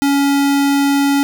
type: tone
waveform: square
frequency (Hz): 280.4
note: C#4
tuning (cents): +20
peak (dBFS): -12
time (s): 0.02-1.23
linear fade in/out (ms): 0
effects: none

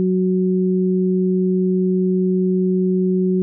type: tone pair together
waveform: sine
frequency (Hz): 185 / 370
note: F#3 / F#4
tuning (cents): 0 / 0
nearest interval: octave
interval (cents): 1200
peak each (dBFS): -16 / -19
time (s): 0-3.42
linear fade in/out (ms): 0
effects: none

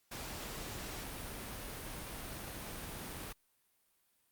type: noise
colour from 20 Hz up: pink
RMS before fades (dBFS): -44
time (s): 0.11-3.33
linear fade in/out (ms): 10
effects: white hiss -75 dBFS RMS until 4.31 s + Opus 48 kbps

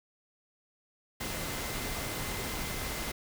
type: tone in noise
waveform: sine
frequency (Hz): 2064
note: C7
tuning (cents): -24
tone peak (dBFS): -46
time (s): 1.2-3.12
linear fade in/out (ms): 10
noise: pink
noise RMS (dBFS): -36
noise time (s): 1.2-3.12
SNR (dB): -13
effects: none

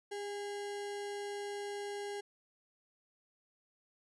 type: tone with sample-and-hold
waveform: sine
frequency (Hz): 405.3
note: G#4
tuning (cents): -42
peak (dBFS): -38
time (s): 0.11-2.21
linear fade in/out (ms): 10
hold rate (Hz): 1225
effects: resampled to 24000 Hz

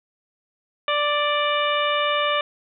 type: harmonic tone with a mistuned harmonic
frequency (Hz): 587.3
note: D5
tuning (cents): 0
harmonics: 1 / 2 / 3 / 4 / 5 / 6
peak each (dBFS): -24 / -23 / -29 / -28 / -28 / -31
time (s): 0.88-2.41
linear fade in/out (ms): 2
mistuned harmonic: 6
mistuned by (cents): +30
effects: none

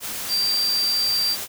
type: tone in noise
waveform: sine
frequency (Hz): 4699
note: D8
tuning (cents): 0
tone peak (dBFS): -19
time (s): 0.28-1.37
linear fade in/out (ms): 50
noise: white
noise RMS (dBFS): -30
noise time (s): 0-1.48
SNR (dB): +8
effects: none

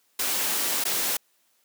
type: noise with dropouts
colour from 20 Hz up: white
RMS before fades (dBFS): -26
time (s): 0.19-1.17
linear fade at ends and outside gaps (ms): 5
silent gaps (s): 0.84-0.851
effects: white hiss -67 dBFS RMS until 1.64 s + high-pass 200 Hz 12 dB/octave

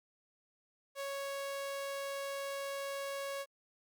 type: tone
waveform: sawtooth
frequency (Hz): 554.4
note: C#5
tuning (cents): 0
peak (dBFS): -34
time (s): 0.95-3.46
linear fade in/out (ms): 50
effects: Opus 48 kbps

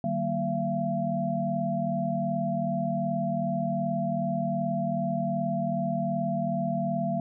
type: tone cluster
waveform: sine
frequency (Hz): 151.8 / 190.5 / 233.1 / 679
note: D#3 / G3 / A#3 / F5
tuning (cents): -42 / -49 / 0 / -49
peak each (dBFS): -33 / -31 / -32 / -29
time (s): 0.04-7.2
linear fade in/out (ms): 2
effects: none

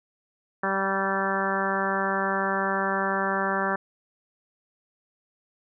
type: harmonic tone with a mistuned harmonic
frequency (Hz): 194.3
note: G3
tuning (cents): -15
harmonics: 1 / 2 / 3 / 4 / 5 / 6 / 7 / 8 / 9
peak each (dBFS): -32 / -32 / -32 / -32 / -32 / -32 / -32 / -32 / -32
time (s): 0.63-3.76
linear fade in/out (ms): 5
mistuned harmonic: 6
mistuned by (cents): -15
effects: none

